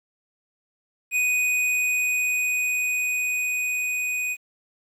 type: tone with level ramp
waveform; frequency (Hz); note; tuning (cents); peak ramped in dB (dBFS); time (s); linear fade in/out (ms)
square; 2489; D#7; 0; -20 to -25; 1.11-4.37; 50
effects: low-pass 12000 Hz 12 dB/octave + 9-bit